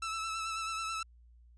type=tone with vibrato; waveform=sawtooth; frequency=1318.5 Hz; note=E6; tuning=in tune; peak=-31 dBFS; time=0.02-1.03 s; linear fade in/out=5 ms; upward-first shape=sine; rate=9.2 Hz; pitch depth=27 cents each way; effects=added 59 Hz sine -56 dBFS peak until 1.57 s + resampled to 22050 Hz